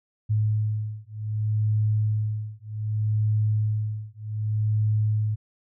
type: beating tone pair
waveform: sine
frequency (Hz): 106.9 / 107.55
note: A2 / A2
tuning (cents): -49 / -39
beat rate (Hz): 0.65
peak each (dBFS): -25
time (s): 0.29-5.36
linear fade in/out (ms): 20
effects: none